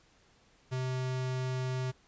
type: tone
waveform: square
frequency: 128.8 Hz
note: C3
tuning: 27 cents flat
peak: -32 dBFS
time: 0.71-1.92 s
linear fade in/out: 20 ms
effects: pink hiss -65 dBFS RMS until 2.07 s + resampled to 16000 Hz